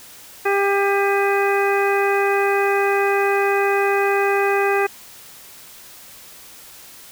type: harmonic tone with a mistuned harmonic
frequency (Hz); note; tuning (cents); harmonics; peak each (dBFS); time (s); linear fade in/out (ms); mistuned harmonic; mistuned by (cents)
398.3; G4; +28; 1 / 2 / 3 / 4 / 5 / 6; -18 / -22 / -26 / -25 / -27 / -27; 0.45-4.87; 10; 6; +81
effects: white hiss -42 dBFS RMS until 7.11 s